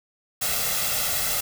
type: noise with comb filter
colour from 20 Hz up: white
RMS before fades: -25 dBFS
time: 0.41-1.41 s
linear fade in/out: 10 ms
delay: 1.5 ms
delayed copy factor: +0.65
effects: none